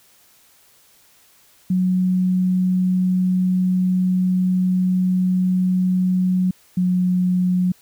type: tone pair in turn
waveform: sine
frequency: 183.8 / 181.48 Hz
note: F#3 / F#3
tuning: -11 / -33 cents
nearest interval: unison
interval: 22 cents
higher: first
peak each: -15 dBFS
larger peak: neither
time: 1.7-6.51 / 6.77-7.72 s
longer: first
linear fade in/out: 5 ms
effects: white hiss -54 dBFS RMS until 7.81 s